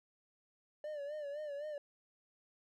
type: tone with vibrato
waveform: triangle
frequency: 587.3 Hz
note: D5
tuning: in tune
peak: -38 dBFS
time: 0.84-1.78 s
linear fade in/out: 2 ms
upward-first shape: sine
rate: 3.9 Hz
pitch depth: 77 cents each way
effects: none